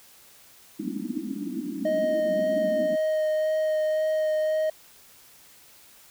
pink band-pass noise, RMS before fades -32 dBFS, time 0.79-2.96 s, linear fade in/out 10 ms, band 190 to 330 Hz, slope 96 dB/octave
triangle tone with vibrato, 622.3 Hz, D#5, in tune, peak -20 dBFS, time 1.85-4.7 s, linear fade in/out 5 ms, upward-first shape sine, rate 1.9 Hz, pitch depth 9 cents each way
effects white hiss -53 dBFS RMS until 6.1 s

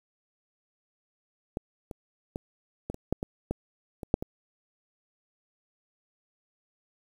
clicks, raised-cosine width 2 ms, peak -17 / -25 / -20 / -19 / -27 / -12 / -18 / -15 / -23 / -7 / -19 dBFS, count 11, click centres 1.571 / 1.912 / 2.359 / 2.9 / 2.944 / 3.126 / 3.229 / 3.51 / 4.032 / 4.141 / 4.225 s, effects 8-bit

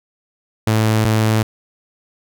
sawtooth tone pair in turn, 109.6 / 109.6 Hz, A2 / A2, -6 / -6 cents, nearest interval unison, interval 0 cents, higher neither, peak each -9 dBFS, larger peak neither, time 0.67-1.05 / 1.05-1.43 s, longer neither, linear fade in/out 5 ms, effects none

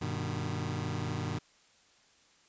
sawtooth chord, G augmented, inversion none, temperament just, 98 / 122.5 / 153.12 Hz, G2 / B2 / D#3, 0 / -14 / -27 cents, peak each -33 dBFS, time 0.01-1.39 s, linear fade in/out 10 ms, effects white hiss -64 dBFS RMS until 2.48 s + resampled to 16000 Hz

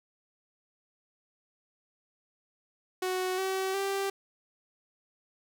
sawtooth tone with pitch steps, 370 / 381.1 / 392.5 Hz, F#4 / G4 / G4, 0 / -49 / +2 cents, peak -25 dBFS, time 3.02-4.1 s, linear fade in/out 5 ms, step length 360 ms, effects none

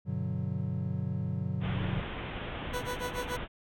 triangle chord, G major seventh, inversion none, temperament equal, 98 / 123.47 / 146.83 / 185 Hz, G2 / B2 / D3 / F#3, 0 / 0 / 0 / 0 cents, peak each -34 dBFS, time 0.05-2.04 s, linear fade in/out 50 ms
pink low-pass noise, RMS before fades -38 dBFS, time 1.6-3.48 s, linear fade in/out 50 ms, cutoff 3500 Hz, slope 96 dB/octave
20% pulse tone with tremolo, 493.9 Hz, B4, in tune, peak -27 dBFS, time 2.73-3.37 s, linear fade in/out 10 ms, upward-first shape sine, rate 7 Hz, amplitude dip 95%
effects none

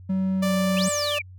triangle tone with pitch glide, 189.6 to 186.02 Hz, F#3 to F#3, +43 to +10 cents, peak -19 dBFS, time 0.09-0.89 s, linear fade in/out 10 ms, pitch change -33 cents, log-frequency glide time 0.37-0.54 s
sawtooth tone, 587.3 Hz, D5, in tune, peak -21 dBFS, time 0.42-1.19 s, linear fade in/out 10 ms
sine exponential two-way sweep, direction up then down, 2217 to 8520 to 2217 Hz, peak -26 dBFS, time 0.76-1.22 s, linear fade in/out 10 ms, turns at 0.88 s
effects added 92 Hz sine -41 dBFS peak until 1.38 s

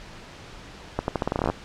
accelerating click train, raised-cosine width 1 ms, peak -9 dBFS, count 14, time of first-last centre 0.99-1.5 s, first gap 91 ms, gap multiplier 0.84, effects pink hiss -43 dBFS RMS until 1.64 s + low-pass 5000 Hz 12 dB/octave

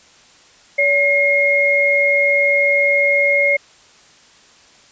sine tone pair together, 568.4 / 2146 Hz, C#5 / C7, +43 / +43 cents, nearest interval octave + major seventh, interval 2300 cents, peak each -17 / -13 dBFS, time 0.78-3.57 s, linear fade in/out 10 ms, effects white hiss -48 dBFS RMS until 4.91 s + resampled to 16000 Hz

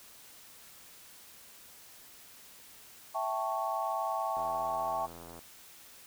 sine chord, A dominant seventh, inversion second, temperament equal with one note detuned, 659.3 / 779.9 / 880 / 1108.7 Hz, E5 / G5 / A5 / C#6, 0 / -9 / 0 / 0 cents, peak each -36 dBFS, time 3.14-5.07 s, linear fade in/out 20 ms
click train, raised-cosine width 1 ms, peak -34 dBFS, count 87, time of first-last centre 4.37-5.39 s, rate 84.3 Hz
effects white hiss -54 dBFS RMS until 6.06 s

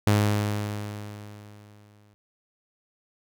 sawtooth tone with exponential decay, 104.1 Hz, G#2, 5 cents sharp, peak -13 dBFS, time 0.07-2.14 s, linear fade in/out 0 ms, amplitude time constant 450 ms, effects none

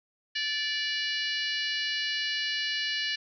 harmonic tone with a mistuned harmonic, 582 Hz, D5, 16 cents flat, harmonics 3 / 4 / 5 / 6 / 7 / 8 / 9 / 10, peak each -33 / -38 / -33 / -44 / -35 / -38 / -41 / -49 dBFS, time 0.35-3.16 s, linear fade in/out 10 ms, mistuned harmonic 8, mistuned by -23 cents, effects none

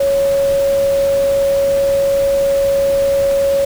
sine tone in noise, 554.4 Hz, C#5, in tune, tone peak -11 dBFS, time 0-3.65 s, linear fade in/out 5 ms, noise pink, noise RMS -29 dBFS, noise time 0-3.65 s, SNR +15 dB, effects none

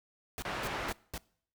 pink noise bursts, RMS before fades -39 dBFS, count 4, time 0.38-1.178 s, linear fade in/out 0 ms, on 42 ms, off 210 ms
white low-pass noise, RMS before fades -37 dBFS, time 0.45-0.92 s, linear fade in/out 2 ms, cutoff 1800 Hz, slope 12 dB/octave
effects noise-tail reverb RT60 0.6 s tail -23 dB re dry

